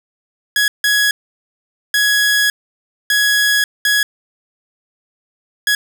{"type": "tone bursts at uneven times", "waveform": "sawtooth", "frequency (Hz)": 1672, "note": "G#6", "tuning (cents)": 11, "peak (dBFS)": -8, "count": 6, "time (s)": [[0.56, 0.68], [0.84, 1.11], [1.94, 2.5], [3.1, 3.64], [3.85, 4.03], [5.67, 5.75]], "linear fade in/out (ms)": 2, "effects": []}